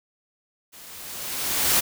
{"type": "noise with level ramp", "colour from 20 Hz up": "white", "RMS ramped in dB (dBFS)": [-46, -18], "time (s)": [0.72, 1.81], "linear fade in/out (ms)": 20, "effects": []}